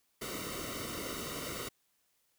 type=noise with comb filter; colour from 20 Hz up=pink; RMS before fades=-40 dBFS; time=0.21-1.69 s; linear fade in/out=10 ms; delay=1.2 ms; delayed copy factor=-0.85; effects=white hiss -75 dBFS RMS until 2.38 s